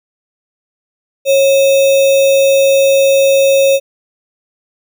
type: tone with sample-and-hold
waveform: sine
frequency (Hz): 547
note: C#5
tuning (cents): -23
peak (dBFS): -6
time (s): 1.25-3.8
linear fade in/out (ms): 50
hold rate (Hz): 3150
effects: none